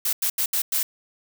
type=noise bursts at uneven times; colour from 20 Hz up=blue; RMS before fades=-23 dBFS; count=5; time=0.05-0.13 / 0.22-0.3 / 0.38-0.46 / 0.53-0.62 / 0.72-0.83 s; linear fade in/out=5 ms; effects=none